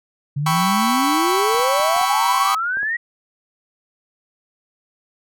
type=exponential sweep; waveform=sine; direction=up; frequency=138.59 to 1936 Hz; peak=-19 dBFS; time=0.36-2.97 s; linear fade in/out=10 ms
type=chord; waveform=40% pulse; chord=C# half-diminished seventh; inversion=second; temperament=equal; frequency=784 / 987.8 / 1108.7 / 1318.5 Hz; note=G5 / B5 / C#6 / E6; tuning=0 / 0 / 0 / 0 cents; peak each=-22 / -22 / -20 / -26 dBFS; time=0.46-2.55 s; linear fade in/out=5 ms
type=clicks; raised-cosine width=1 ms; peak=-25 dBFS; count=7; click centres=1.546 / 1.595 / 1.799 / 1.965 / 2.014 / 2.771 / 2.831 s
effects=none